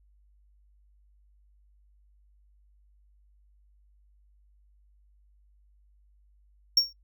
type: tone with exponential decay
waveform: triangle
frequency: 5520 Hz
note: F8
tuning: 21 cents flat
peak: -14 dBFS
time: 6.77-6.93 s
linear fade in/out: 5 ms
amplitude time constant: 34 ms
effects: noise-tail reverb RT60 0.1 s tail -22 dB re dry + added 50 Hz sine -59 dBFS peak until 7.03 s